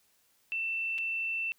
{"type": "tone with dropouts", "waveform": "sine", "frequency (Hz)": 2677, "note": "E7", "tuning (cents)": 26, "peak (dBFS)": -30, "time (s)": [0.52, 1.52], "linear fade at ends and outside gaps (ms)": 0, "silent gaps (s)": [0.981, 0.985], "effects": ["white hiss -69 dBFS RMS until 1.58 s"]}